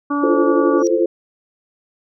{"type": "harmonic tone", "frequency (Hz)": 287.8, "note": "D4", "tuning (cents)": -35, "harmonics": [1, 2, 3, 4, 5], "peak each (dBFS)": [-18, -30, -30, -22, -31], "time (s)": [0.1, 0.83], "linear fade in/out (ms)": 10}
{"type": "chord", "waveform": "sine", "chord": "F major seventh", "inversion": "third", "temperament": "equal with one note detuned", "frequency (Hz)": [337.9, 349.2, 440, 523.3], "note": ["E4", "F4", "A4", "C5"], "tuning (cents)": [43, 0, 0, 0], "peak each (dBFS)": -19, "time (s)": [0.23, 1.06], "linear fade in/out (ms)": 5}
{"type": "tone with exponential growth", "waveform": "sine", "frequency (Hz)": 5750, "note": "F8", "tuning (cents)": 50, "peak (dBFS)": -23, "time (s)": [0.78, 0.87], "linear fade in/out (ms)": 0, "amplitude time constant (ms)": 19}
{"effects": []}